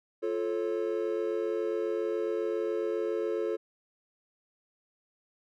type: chord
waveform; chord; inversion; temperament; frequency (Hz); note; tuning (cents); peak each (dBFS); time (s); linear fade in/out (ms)
triangle; F augmented; none; just; 349.2 / 436.5 / 545.7; F4 / A4 / C#5; 0 / -14 / -27; -31 / -29 / -34; 0.22-3.57; 20
effects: none